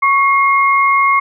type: tone pair together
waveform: sine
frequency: 1108.7 / 2142 Hz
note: C#6 / C7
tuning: 0 / +40 cents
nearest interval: major seventh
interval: 1140 cents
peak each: -10 / -14 dBFS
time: 0.02-1.2 s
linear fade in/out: 10 ms
effects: none